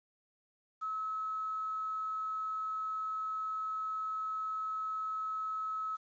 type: tone with quantisation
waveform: sine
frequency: 1291 Hz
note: E6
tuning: 37 cents flat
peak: -34 dBFS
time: 0.81-5.97 s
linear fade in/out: 20 ms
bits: 10
effects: resampled to 16000 Hz